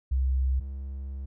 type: tone pair in turn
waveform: sine / triangle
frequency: 65.41 / 67.64 Hz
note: C2 / C#2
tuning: 0 / -42 cents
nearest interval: minor second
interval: 58 cents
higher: second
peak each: -22 / -31 dBFS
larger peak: first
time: 0.11-0.6 / 0.6-1.26 s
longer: second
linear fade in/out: 10 ms
effects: none